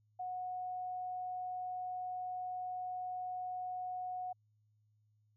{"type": "tone", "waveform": "sine", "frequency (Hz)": 732, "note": "F#5", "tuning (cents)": -19, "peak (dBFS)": -38, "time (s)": [0.19, 4.33], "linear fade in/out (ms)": 10, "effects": ["added 106 Hz sine -70 dBFS peak until 5.36 s"]}